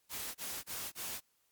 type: noise bursts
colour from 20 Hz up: white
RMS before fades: -41 dBFS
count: 4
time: 0.09-1.208 s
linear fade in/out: 50 ms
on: 260 ms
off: 26 ms
effects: white hiss -75 dBFS RMS until 1.51 s + Opus 48 kbps